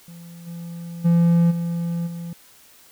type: tone with level steps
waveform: triangle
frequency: 170 Hz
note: F3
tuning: 46 cents flat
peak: -36 / -29 / -11 / -20 / -27 dBFS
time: 0.08-2.33 s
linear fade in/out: 2 ms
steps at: 0.46 / 1.04 / 1.5 / 2.06 s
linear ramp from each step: 20 ms
effects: white hiss -51 dBFS RMS until 2.91 s